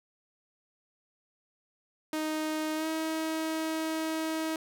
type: tone with pitch glide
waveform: sawtooth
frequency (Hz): 311.1 to 318.7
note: D#4 to D#4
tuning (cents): 0 to +42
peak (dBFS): -26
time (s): 2.13-4.56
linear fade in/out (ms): 2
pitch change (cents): +42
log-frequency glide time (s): 2.75-2.87
effects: none